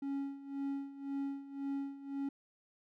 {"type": "tone with tremolo", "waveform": "triangle", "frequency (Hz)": 277.2, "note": "C#4", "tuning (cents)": 0, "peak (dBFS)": -32, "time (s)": [0.02, 2.29], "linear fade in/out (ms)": 5, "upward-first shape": "sine", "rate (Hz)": 1.9, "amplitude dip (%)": 80, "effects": []}